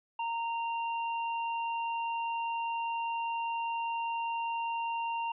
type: tone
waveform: square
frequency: 925 Hz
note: A#5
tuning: 14 cents flat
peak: -32 dBFS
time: 0.19-5.32 s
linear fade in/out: 5 ms
effects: resampled to 8000 Hz